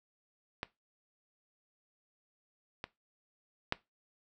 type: clicks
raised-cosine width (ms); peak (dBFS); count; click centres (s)
0.3; -19 / -22 / -13; 3; 0.631 / 2.841 / 3.724
effects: noise-tail reverb RT60 0.2 s tail -19 dB re dry